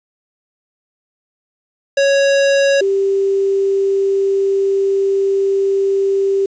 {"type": "tone pair in turn", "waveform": ["square", "sine"], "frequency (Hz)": [554.4, 392], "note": ["C#5", "G4"], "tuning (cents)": [0, 0], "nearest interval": "tritone", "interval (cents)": 600, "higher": "first", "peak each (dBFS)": [-11, -12], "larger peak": "first", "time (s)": [[1.97, 2.81], [2.81, 6.46]], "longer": "second", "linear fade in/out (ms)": 5, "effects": ["resampled to 16000 Hz", "7-bit"]}